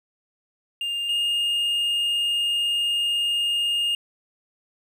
triangle tone pair in turn, 2808 / 2834 Hz, F7 / F7, +9 / +25 cents, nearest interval unison, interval 16 cents, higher second, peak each -23 / -19 dBFS, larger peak second, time 0.81-1.09 / 1.09-3.95 s, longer second, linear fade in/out 2 ms, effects none

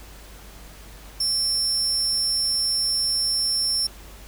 35% pulse tone, 5400 Hz, E8, 41 cents sharp, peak -18 dBFS, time 1.2-3.87 s, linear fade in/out 5 ms, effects added 50 Hz sine -43 dBFS peak until 4.27 s + pink hiss -46 dBFS RMS until 4.27 s

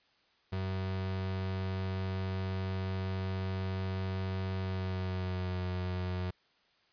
35% pulse tone with pitch glide, 94.5 to 91.07 Hz, F#2 to F#2, +37 to -27 cents, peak -31 dBFS, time 0.52-6.31 s, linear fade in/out 10 ms, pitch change -64 cents, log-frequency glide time 4.56-5.61 s, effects white hiss -69 dBFS RMS until 6.92 s + resampled to 11025 Hz

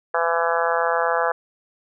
harmonic tone, 167.9 Hz, E3, 32 cents sharp, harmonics 3 / 4 / 5 / 6 / 7 / 8 / 9 / 10, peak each -24 / -25 / -26 / -27 / -27 / -28 / -29 / -29 dBFS, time 0.14-1.32 s, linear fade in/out 5 ms, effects none

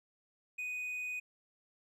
triangle tone, 2489 Hz, D#7, in tune, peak -35 dBFS, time 0.58-1.2 s, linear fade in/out 10 ms, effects none

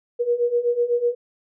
sine beating tone pair, 474.8 / 482.8 Hz, A#4 / B4, +32 / -39 cents, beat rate 8 Hz, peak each -23 / -20 dBFS, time 0.19-1.15 s, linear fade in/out 20 ms, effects none

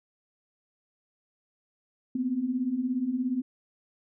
sine beating tone pair, 240 / 257 Hz, B3 / C4, -49 / -31 cents, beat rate 17 Hz, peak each -32 / -27 dBFS, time 2.15-3.42 s, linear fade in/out 5 ms, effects none

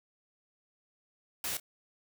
white noise with echo, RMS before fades -35 dBFS, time 1.44-1.57 s, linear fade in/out 2 ms, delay 29 ms, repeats 1, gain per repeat -15 dB, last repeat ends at 1.599 s, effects none

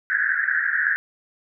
white band-pass noise, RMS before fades -22 dBFS, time 0.1-0.96 s, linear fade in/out 0 ms, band 1500 to 1800 Hz, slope 96 dB/octave, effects none

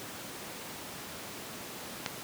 click, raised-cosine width 0.2 ms, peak -13 dBFS, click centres 2.062 s, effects pink hiss -42 dBFS RMS until 2.23 s + high-pass 150 Hz 12 dB/octave

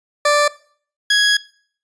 20% pulse tone pair in turn, 587 / 1664.3 Hz, D5 / G#6, -1 / +3 cents, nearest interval octave + tritone, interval 1804 cents, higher second, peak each -7 dBFS, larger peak neither, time 0.25-0.48 / 1.1-1.37 s, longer second, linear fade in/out 5 ms, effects noise-tail reverb RT60 0.5 s tail -20 dB re dry + resampled to 22050 Hz

